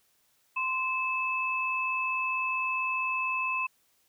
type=tone pair together; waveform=sine; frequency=1035.4 / 2609 Hz; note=C6 / E7; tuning=-18 / -18 cents; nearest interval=octave + major third; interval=1600 cents; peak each=-31 / -29 dBFS; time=0.56-3.67 s; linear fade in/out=10 ms; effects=white hiss -69 dBFS RMS until 4.08 s